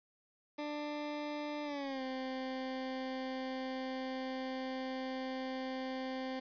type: tone with pitch glide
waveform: 20% pulse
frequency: 296.2 to 260.9 Hz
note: D4 to C4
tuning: +15 to -5 cents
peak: -33 dBFS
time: 0.58-6.4 s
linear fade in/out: 10 ms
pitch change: -220 cents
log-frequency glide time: 1.64-2.02 s
effects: resampled to 11025 Hz + 10-bit